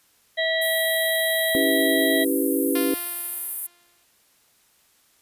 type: harmonic tone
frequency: 648 Hz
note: E5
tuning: 30 cents flat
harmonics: 1 / 3 / 5 / 6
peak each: -24 / -24 / -31 / -29 dBFS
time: 0.37-2.25 s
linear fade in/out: 20 ms
type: high-pass noise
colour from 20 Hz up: pink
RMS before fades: -28 dBFS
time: 0.61-3.67 s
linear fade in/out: 10 ms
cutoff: 10000 Hz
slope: 48 dB/octave
type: chord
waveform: sine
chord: C# half-diminished seventh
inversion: none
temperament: equal with one note detuned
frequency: 277.2 / 326.4 / 392 / 493.9 Hz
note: C#4 / E4 / G4 / B4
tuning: 0 / -17 / 0 / 0 cents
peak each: -23 / -26 / -27 / -28 dBFS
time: 1.55-2.94 s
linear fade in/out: 0 ms
type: tone with exponential decay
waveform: 5% pulse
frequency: 348.5 Hz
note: F4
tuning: 4 cents flat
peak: -16 dBFS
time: 2.75-4.04 s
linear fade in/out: 5 ms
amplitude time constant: 280 ms
effects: white hiss -61 dBFS RMS until 5.21 s + resampled to 32000 Hz